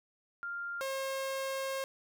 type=tone pair in turn; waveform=sine / sawtooth; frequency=1396.9 / 537 Hz; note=F6 / C5; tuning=0 / +45 cents; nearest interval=octave + perfect fourth; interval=1655 cents; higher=first; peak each=-36 / -30 dBFS; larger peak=second; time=0.43-0.81 / 0.81-1.84 s; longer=second; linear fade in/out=0 ms; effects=none